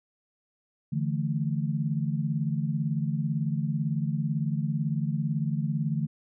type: chord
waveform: sine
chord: D suspended second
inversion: none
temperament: equal with one note detuned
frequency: 146.83 / 164.81 / 219 Hz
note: D3 / E3 / A3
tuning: 0 / 0 / -8 cents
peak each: -28 / -30 / -32 dBFS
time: 0.92-6.07 s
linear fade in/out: 10 ms
effects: none